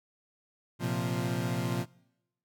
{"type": "chord", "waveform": "30% pulse", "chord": "Bb suspended second", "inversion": "none", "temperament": "equal with one note detuned", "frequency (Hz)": [115.8, 130.81, 174.61], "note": ["Bb2", "C3", "F3"], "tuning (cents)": [-11, 0, 0], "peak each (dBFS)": -31, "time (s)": [0.79, 1.86], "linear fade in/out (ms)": 50, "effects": ["noise-tail reverb RT60 0.9 s tail -24 dB re dry"]}